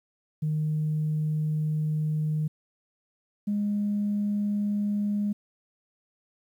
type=tone pair in turn; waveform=sine; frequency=153.8 / 205.8 Hz; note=D#3 / G#3; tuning=-20 / -16 cents; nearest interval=perfect fourth; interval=504 cents; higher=second; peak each=-23 dBFS; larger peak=neither; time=0.42-2.48 / 3.47-5.33 s; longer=first; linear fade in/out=10 ms; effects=tanh soft clip ceiling -20 dBFS + 10-bit